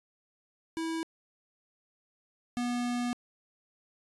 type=tone pair in turn; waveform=square; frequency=326.1 / 243.1 Hz; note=E4 / B3; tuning=-19 / -27 cents; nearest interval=perfect fourth; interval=508 cents; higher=first; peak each=-32 / -30 dBFS; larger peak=second; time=0.77-1.03 / 2.57-3.13 s; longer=second; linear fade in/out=0 ms; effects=resampled to 24000 Hz